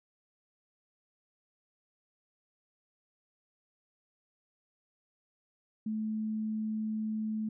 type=tone; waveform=sine; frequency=217.1 Hz; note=A3; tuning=23 cents flat; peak=-31 dBFS; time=5.86-7.49 s; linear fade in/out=5 ms; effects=none